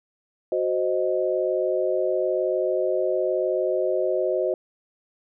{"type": "chord", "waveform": "sine", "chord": "C diminished", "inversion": "second", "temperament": "equal", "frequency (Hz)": [370, 523.3, 622.3], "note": ["Gb4", "C5", "Eb5"], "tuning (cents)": [0, 0, 0], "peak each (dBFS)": -25, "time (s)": [0.52, 4.54], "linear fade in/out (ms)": 2, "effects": []}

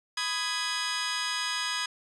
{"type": "chord", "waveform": "15% pulse", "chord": "G# minor", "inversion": "first", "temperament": "just", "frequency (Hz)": [996.7, 1245.9, 1661.2], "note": ["B5", "D#6", "G#6"], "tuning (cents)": [16, 2, 0], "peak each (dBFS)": [-28, -29, -25], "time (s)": [0.17, 1.86], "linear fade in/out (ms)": 5, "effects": ["resampled to 24000 Hz"]}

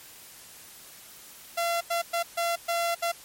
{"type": "tone bursts at uneven times", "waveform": "sawtooth", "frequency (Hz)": 682, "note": "F5", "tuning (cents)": -41, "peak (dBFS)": -21, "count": 6, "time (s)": [[1.57, 1.81], [1.9, 2.02], [2.13, 2.23], [2.37, 2.56], [2.68, 2.95], [3.02, 3.12]], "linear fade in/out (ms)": 10, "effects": ["white hiss -48 dBFS RMS until 3.24 s", "MP3 64 kbps"]}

